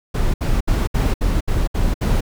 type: noise bursts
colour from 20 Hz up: brown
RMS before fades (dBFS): -17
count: 8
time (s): 0.14-2.209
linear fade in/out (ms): 10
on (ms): 200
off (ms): 67
effects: none